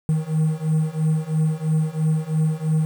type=beating tone pair; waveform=triangle; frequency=155.56 / 158.56 Hz; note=D#3 / D#3; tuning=0 / +33 cents; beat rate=3 Hz; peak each=-20 / -19 dBFS; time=0.09-2.85 s; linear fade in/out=0 ms; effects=7-bit